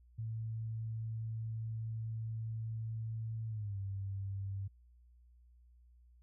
sine tone with pitch glide, 111.9 to 97.98 Hz, A2 to G2, +30 to 0 cents, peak -37 dBFS, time 0.18-4.68 s, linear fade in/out 10 ms, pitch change -230 cents, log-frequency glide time 3.48-3.78 s, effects added 60 Hz sine -60 dBFS peak until 6.22 s

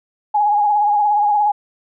sine tone with vibrato, 830.6 Hz, G#5, in tune, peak -12 dBFS, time 0.34-1.52 s, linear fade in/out 10 ms, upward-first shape triangle, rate 17 Hz, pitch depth 50 cents each way, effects none

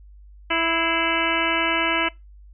harmonic tone with a mistuned harmonic, 329.6 Hz, E4, in tune, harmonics 1 / 2 / 3 / 4 / 5 / 6 / 7 / 8 / 9, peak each -28 / -28 / -28 / -28 / -28 / -28 / -28 / -28 / -28 dBFS, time 0.5-2.09 s, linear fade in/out 10 ms, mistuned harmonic 6, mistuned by +77 cents, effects noise-tail reverb RT60 0.2 s tail -22 dB re dry + added 50 Hz sine -43 dBFS peak until 2.53 s

